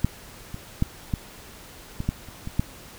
clicks, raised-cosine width 5 ms, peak -6 / -21 / -8 / -11 / -16 / -10 / -30 / -19 / -8 dBFS, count 9, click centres 0.046 / 0.544 / 0.824 / 1.138 / 2.004 / 2.09 / 2.287 / 2.474 / 2.595 s, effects pink hiss -45 dBFS RMS until 2.98 s

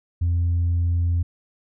sine tone, 86 Hz, F2, 26 cents flat, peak -16 dBFS, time 0.21-1.23 s, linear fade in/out 10 ms, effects tanh soft clip ceiling -16 dBFS

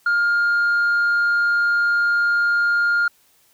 sine tone, 1410 Hz, F6, 16 cents sharp, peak -13 dBFS, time 0.06-3.08 s, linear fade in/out 5 ms, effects tanh soft clip ceiling -14 dBFS + white hiss -58 dBFS RMS until 3.53 s

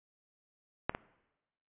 clicks, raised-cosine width 0.5 ms, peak -14 / -21 dBFS, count 2, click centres 0.895 / 0.949 s, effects noise-tail reverb RT60 1.0 s tail -20 dB re dry + resampled to 8000 Hz

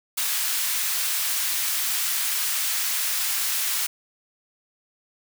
white high-pass noise, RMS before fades -25 dBFS, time 0.17-3.87 s, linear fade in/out 10 ms, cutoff 1300 Hz, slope 12 dB/octave, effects none

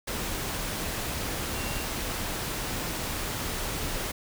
sine tone in noise, 2757 Hz, F7, 23 cents flat, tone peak -41 dBFS, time 1.54-1.85 s, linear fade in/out 10 ms, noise pink, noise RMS -32 dBFS, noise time 0.07-4.12 s, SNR -12 dB, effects none

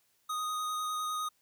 square tone with vibrato, 1244.5 Hz, D#6, in tune, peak -33 dBFS, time 0.29-1.29 s, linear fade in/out 10 ms, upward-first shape square, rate 9.9 Hz, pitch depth 9 cents each way, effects white hiss -72 dBFS RMS until 1.41 s

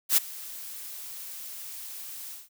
blue noise with ADSR envelope, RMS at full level -18 dBFS, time 0.09-2.49 s, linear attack 78 ms, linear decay 21 ms, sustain -22 dB, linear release 180 ms, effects none

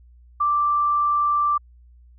sine tone, 1174.7 Hz, D6, in tune, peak -17 dBFS, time 0.4-1.58 s, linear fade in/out 10 ms, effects added 60 Hz sine -47 dBFS peak until 2.18 s

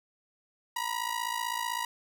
sawtooth ring-modulated tone, 962 Hz, B5, 46 cents flat, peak -24 dBFS, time 0.76-1.85 s, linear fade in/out 2 ms, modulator 27.9 Hz, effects none

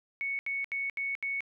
sine tone bursts, 2217 Hz, C#7, in tune, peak -30 dBFS, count 5, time 0.21-1.406 s, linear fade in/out 0 ms, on 180 ms, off 74 ms, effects none

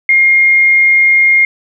sine tone, 2130 Hz, C7, 30 cents sharp, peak -5 dBFS, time 0.09-1.45 s, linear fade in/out 2 ms, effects none

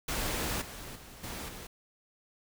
pink noise with level steps, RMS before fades -33 / -44 / -50 / -40 / -45 dBFS, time 0.08-1.67 s, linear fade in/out 5 ms, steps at 0.61 / 0.95 / 1.23 / 1.48 s, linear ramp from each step 10 ms, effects none

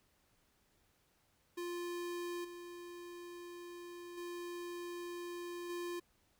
square tone with level steps, 349.2 Hz, F4, in tune, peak -40 / -48 / -43 / -40 dBFS, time 1.57-6 s, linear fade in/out 10 ms, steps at 2.44 / 4.17 / 5.69 s, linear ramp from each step 10 ms, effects pink hiss -74 dBFS RMS until 6.39 s

